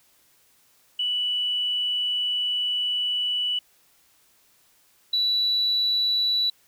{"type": "tone pair in turn", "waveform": "sine", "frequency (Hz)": [2960, 3944], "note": ["F#7", "B7"], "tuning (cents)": [0, -3], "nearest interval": "perfect fourth", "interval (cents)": 497, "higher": "second", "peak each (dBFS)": [-22, -19], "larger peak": "second", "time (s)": [[0.99, 3.59], [5.13, 6.5]], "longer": "first", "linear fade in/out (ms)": 5, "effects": ["tanh soft clip ceiling -15 dBFS", "white hiss -61 dBFS RMS until 6.67 s"]}